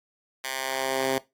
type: tone with high-pass filter sweep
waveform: 10% pulse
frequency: 132.9 Hz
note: C3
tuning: 27 cents sharp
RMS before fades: -28 dBFS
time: 0.44-1.18 s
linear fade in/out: 2 ms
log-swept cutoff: 1500 to 270 Hz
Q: 0.76
effects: noise-tail reverb RT60 0.2 s tail -19 dB re dry + AAC 64 kbps